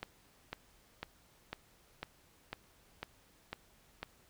click train, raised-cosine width 0.3 ms, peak -23 dBFS, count 9, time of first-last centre 0.03-4.03 s, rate 2 Hz, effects pink hiss -66 dBFS RMS until 4.29 s

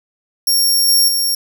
20% pulse tone with level steps, 5530 Hz, F8, 18 cents flat, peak -6 / -4 / -9 dBFS, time 0.47-1.35 s, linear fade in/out 5 ms, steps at 0.88 / 1.08 s, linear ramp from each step 5 ms, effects none

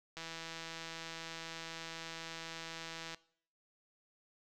click train, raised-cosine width 0.2 ms, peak -27 dBFS, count 489, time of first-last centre 0.17-3.146 s, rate 164 Hz, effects noise-tail reverb RT60 0.6 s tail -21 dB re dry

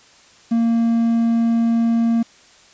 triangle tone with quantisation, 230.7 Hz, A#3, 18 cents flat, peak -12 dBFS, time 0.51-2.23 s, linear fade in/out 10 ms, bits 7, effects white hiss -49 dBFS RMS until 2.73 s + resampled to 16000 Hz

